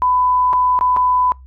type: tone with dropouts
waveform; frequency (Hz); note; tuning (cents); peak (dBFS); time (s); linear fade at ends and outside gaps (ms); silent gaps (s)
sine; 1000; B5; +21; -12; 0.02-1.32; 0; 0.53-0.534 / 0.79-0.81 / 0.964-0.97
effects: noise-tail reverb RT60 0.2 s tail -25 dB re dry + added 65 Hz sine -37 dBFS peak until 1.46 s